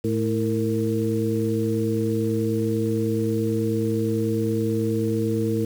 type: harmonic tone with a mistuned harmonic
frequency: 109.2 Hz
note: A2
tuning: 13 cents flat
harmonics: 1 / 2 / 3 / 4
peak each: -26 / -26 / -26 / -26 dBFS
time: 0.04-5.65 s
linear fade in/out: 5 ms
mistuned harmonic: 4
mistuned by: +82 cents
effects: 7-bit